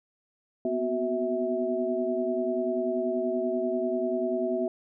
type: tone cluster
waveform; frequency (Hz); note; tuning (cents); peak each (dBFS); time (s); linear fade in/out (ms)
sine; 242.8 / 253.1 / 370.5 / 652; B3 / B3 / F#4 / E5; -29 / +43 / +2 / -19; -34 / -34 / -29 / -29; 0.65-4.68; 2
effects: none